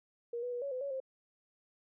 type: tone with pitch steps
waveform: sine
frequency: 472.5 / 491.4 / 485.4 / 559 / 508 / 560 / 528 Hz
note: A#4 / B4 / B4 / C#5 / B4 / C#5 / C5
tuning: +23 / -9 / -30 / +14 / +49 / +18 / +16 cents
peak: -35 dBFS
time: 0.33-1.002 s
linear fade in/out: 5 ms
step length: 96 ms
effects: none